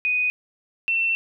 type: tone pair in turn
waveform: sine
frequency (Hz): 2489 / 2694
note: D#7 / E7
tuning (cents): 0 / +37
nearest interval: minor second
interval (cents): 137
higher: second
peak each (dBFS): -19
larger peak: neither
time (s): 0.05-0.3 / 0.88-1.15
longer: second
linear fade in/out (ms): 0
effects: none

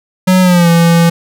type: tone with pitch glide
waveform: square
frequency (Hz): 185 to 168.67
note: F#3 to E3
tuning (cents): 0 to +40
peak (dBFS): -6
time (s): 0.27-1.1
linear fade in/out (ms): 10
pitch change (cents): -160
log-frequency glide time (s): 0.41-0.69
effects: none

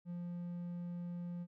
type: tone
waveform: triangle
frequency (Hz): 174.61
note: F3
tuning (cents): 0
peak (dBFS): -38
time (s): 0.05-1.47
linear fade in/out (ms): 50
effects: none

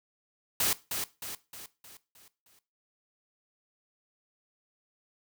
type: noise with echo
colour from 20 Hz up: white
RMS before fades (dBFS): -27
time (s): 0.6-0.73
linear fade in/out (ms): 2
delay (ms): 310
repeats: 6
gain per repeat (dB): -6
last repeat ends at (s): 2.59
effects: noise-tail reverb RT60 0.3 s tail -18 dB re dry

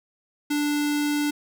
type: tone with notch filter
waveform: square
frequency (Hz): 293.7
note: D4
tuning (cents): 0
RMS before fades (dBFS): -24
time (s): 0.5-1.31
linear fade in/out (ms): 10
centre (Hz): 620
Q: 0.66
effects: none

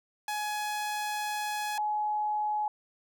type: tone pair in turn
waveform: sawtooth / sine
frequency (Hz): 841 / 844.6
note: G#5 / G#5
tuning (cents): +22 / +29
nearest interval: unison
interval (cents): 7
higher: second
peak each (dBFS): -27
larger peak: neither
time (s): 0.28-1.78 / 1.78-2.68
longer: first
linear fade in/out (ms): 2
effects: none

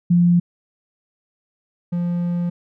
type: tone pair in turn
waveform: sine / triangle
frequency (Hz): 174.2 / 174.2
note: F3 / F3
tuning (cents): -4 / -4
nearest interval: unison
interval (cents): 0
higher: neither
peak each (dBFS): -11 / -17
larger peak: first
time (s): 0.1-0.4 / 1.92-2.5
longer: second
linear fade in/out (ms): 10
effects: none

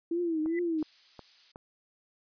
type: tone with vibrato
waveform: sine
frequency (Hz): 329.6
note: E4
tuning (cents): 0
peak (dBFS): -27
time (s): 0.11-0.83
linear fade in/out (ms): 5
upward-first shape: triangle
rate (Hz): 2.5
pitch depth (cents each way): 130
type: tone with exponential growth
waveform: sine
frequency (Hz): 2000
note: B6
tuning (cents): +21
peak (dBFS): -34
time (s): 0.46-0.59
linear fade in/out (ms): 2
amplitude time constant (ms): 28
type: click train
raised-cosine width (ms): 1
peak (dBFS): -30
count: 4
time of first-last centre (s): 0.46-1.559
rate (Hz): 2.73
type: noise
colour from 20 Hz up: violet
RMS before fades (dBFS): -45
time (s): 0.78-1.52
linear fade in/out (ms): 10
effects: resampled to 11025 Hz

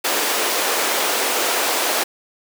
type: high-pass noise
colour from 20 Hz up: pink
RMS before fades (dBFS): -20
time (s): 0.04-2.04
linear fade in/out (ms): 10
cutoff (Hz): 360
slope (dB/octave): 24
effects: none

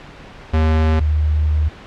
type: tone pair in turn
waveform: square / sine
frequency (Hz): 78.9 / 76.15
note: D#2 / D#2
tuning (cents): +25 / -37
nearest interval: minor second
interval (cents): 62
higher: first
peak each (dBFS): -13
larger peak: neither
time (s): 0.53-1 / 1-1.69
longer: second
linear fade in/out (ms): 10
effects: pink hiss -38 dBFS RMS until 1.86 s + low-pass 3000 Hz 12 dB/octave

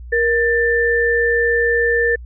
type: tone pair together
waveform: sine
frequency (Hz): 470.6 / 1776.7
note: A#4 / A6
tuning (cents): +16 / +16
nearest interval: octave + major seventh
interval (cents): 2300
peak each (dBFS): -16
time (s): 0.12-2.16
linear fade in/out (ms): 10
effects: added 60 Hz sine -31 dBFS peak until 2.25 s

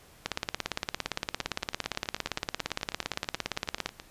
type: two click trains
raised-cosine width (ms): 0.2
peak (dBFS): -11 / -22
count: 64 / 25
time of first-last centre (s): 0.26-3.86 / 1.41-3.999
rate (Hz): 17.5 / 9.27
effects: pink hiss -56 dBFS RMS until 4.1 s + resampled to 32000 Hz

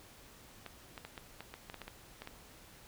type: clicks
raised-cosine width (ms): 0.3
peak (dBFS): -28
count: 12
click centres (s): 0.663 / 0.978 / 1.05 / 1.178 / 1.406 / 1.54 / 1.699 / 1.743 / 1.817 / 1.88 / 2.22 / 2.274
effects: pink hiss -57 dBFS RMS until 2.87 s

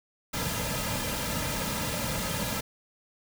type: noise with comb filter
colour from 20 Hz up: pink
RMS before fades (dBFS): -31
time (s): 0.33-2.61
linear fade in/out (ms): 10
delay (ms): 2.7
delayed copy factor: -0.7
effects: none

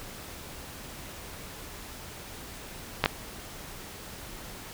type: clicks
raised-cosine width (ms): 0.3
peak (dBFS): -5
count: 2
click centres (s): 3.04 / 3.059
effects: pink hiss -43 dBFS RMS until 4.73 s

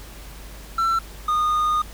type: tone pair in turn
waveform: triangle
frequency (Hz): 1343 / 1227.3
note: E6 / D#6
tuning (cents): +32 / -24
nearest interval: major second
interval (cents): 156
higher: first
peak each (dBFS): -16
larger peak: neither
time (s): 0.78-0.99 / 1.28-1.82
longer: second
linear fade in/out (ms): 5
effects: added 50 Hz sine -38 dBFS peak until 1.93 s + pink hiss -43 dBFS RMS until 1.93 s

